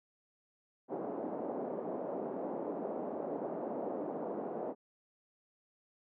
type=band-pass noise; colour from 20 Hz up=white; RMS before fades=-39 dBFS; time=0.88-4.75 s; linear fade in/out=50 ms; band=220 to 670 Hz; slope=24 dB/octave; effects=none